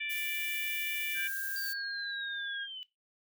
harmonic tone, 587 Hz, D5, 1 cent flat, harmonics 3 / 4 / 5 / 6, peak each -43 / -36 / -44 / -45 dBFS, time 0-1.28 s, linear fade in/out 10 ms
violet noise, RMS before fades -40 dBFS, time 0.09-1.74 s, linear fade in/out 20 ms
sine tone with pitch glide, 1597 to 1615.6 Hz, G6 to G#6, +32 to -48 cents, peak -36 dBFS, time 1.14-2.68 s, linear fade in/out 50 ms, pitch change +20 cents, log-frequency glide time 1.48-1.94 s
sine linear sweep, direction down, 4699 to 2970 Hz, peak -40 dBFS, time 1.56-2.83 s, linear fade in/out 0 ms
effects noise-tail reverb RT60 0.2 s tail -18 dB re dry

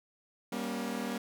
sawtooth chord, G diminished, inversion none, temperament equal with one note detuned, 196 / 237.7 / 277.2 Hz, G3 / Bb3 / Db4, 0 / +34 / 0 cents, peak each -35 / -32 / -37 dBFS, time 0.52-1.18 s, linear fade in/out 5 ms, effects none

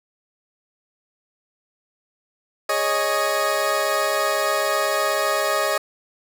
20% pulse chord, Ab suspended fourth, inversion none, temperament equal with one note detuned, 413.6 / 554.4 / 622.3 Hz, Ab4 / Db5 / Eb5, -7 / 0 / 0 cents, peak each -23 / -19 / -17 dBFS, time 2.69-5.78 s, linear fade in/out 5 ms, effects none

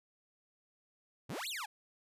sawtooth exponential two-way sweep, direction up then down, 98 to 4435 to 754 Hz, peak -35 dBFS, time 1.29-1.66 s, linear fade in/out 10 ms, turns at 1.48 s, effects resampled to 32000 Hz

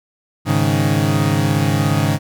30% pulse chord, Ab suspended fourth, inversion none, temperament equal, 103.83 / 138.59 / 155.56 Hz, Ab2 / Db3 / Eb3, 0 / 0 / 0 cents, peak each -16 dBFS, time 0.45-2.19 s, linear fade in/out 50 ms, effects none

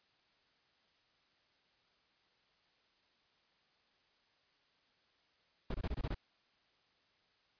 brown noise bursts, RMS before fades -37 dBFS, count 7, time 5.7-6.146 s, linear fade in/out 5 ms, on 44 ms, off 23 ms, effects white hiss -73 dBFS RMS until 7.59 s + resampled to 11025 Hz

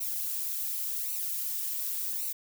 violet noise with flanger, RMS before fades -33 dBFS, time 0-2.33 s, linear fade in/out 10 ms, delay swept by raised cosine 0.58 to 4.18 ms, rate 0.89 Hz, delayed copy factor -0.85, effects none

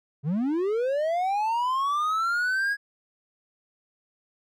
triangle linear sweep, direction up, 130.81 to 1670 Hz, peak -21 dBFS, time 0.23-2.77 s, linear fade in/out 50 ms, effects none

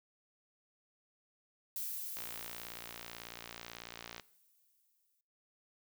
violet noise with exponential decay, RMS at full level -39 dBFS, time 1.76-5.21 s, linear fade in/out 2 ms, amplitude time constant 750 ms
click train, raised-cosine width 0.2 ms, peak -27 dBFS, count 119, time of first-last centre 2.17-4.197 s, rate 58.2 Hz
effects noise-tail reverb RT60 0.6 s tail -21 dB re dry

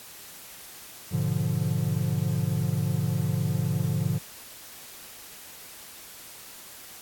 triangle chord, G# diminished seventh, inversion none, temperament equal, 103.83 / 123.47 / 146.83 / 174.61 Hz, G#2 / B2 / D3 / F3, 0 / 0 / 0 / 0 cents, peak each -28 / -28 / -26 / -28 dBFS, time 1.11-4.19 s, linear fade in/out 20 ms, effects white hiss -45 dBFS RMS until 7.01 s + AAC 64 kbps

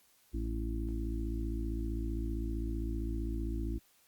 harmonic tone, 55.4 Hz, A1, 13 cents sharp, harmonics 1 / 2 / 4 / 5 / 6, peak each -34 / -43 / -45 / -43 / -42 dBFS, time 0.33-3.79 s, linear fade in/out 20 ms, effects white hiss -67 dBFS RMS until 4.07 s + Opus 48 kbps

